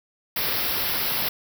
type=band-stop noise; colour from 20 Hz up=white; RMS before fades=-25 dBFS; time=0.36-1.29 s; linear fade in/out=5 ms; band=5500 to 11000 Hz; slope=96 dB/octave; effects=none